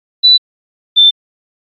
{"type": "tone pair in turn", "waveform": "sine", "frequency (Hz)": [3973, 3552], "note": ["B7", "A7"], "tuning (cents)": [10, 16], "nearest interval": "major second", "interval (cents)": 194, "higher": "first", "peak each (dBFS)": -3, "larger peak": "neither", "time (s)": [[0.23, 0.38], [0.96, 1.11]], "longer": "neither", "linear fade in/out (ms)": 20, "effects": ["AAC 64 kbps"]}